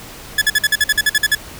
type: tone bursts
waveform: sawtooth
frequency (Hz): 1710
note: A6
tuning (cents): -50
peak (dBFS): -7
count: 12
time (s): 0.38-1.351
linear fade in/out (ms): 5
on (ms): 36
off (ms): 49
effects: pink hiss -35 dBFS RMS until 1.59 s